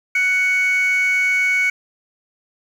triangle tone pair together, 1487 / 2228 Hz, F#6 / C#7, +8 / +8 cents, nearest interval perfect fifth, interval 700 cents, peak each -20 / -12 dBFS, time 0.15-1.7 s, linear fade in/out 5 ms, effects tanh soft clip ceiling -11 dBFS + 8-bit

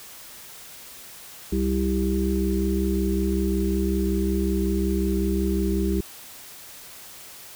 harmonic tone with a mistuned harmonic, 65.41 Hz, C2, in tune, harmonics 1 / 3 / 5 / 6, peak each -25 / -25 / -27 / -28 dBFS, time 1.52-6.01 s, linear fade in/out 5 ms, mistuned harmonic 3, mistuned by -17 cents, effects white hiss -43 dBFS RMS until 7.55 s

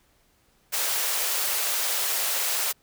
white high-pass noise, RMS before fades -26 dBFS, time 0.72-2.73 s, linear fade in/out 20 ms, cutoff 450 Hz, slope 24 dB/octave, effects pink hiss -64 dBFS RMS until 2.82 s

